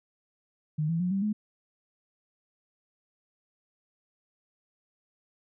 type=tone with pitch steps; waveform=sine; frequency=153 / 165.89 / 179.86 / 195.01 / 211.4 Hz; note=D#3 / E3 / F#3 / G3 / G#3; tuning=-29 / +11 / -49 / -9 / +31 cents; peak=-25 dBFS; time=0.78-1.33 s; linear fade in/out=10 ms; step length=110 ms; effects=none